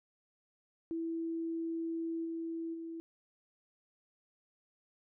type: tone with level steps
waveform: sine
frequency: 329.6 Hz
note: E4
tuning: in tune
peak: -34 / -36 / -40 dBFS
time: 0.91-3 s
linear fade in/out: 0 ms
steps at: 2.24 / 2.73 s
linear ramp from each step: 20 ms
effects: none